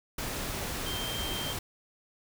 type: tone in noise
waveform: sine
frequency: 3156 Hz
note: G7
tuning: 11 cents sharp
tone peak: -36 dBFS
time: 0.86-1.53 s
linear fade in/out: 5 ms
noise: pink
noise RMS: -35 dBFS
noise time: 0.18-1.59 s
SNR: -4 dB
effects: none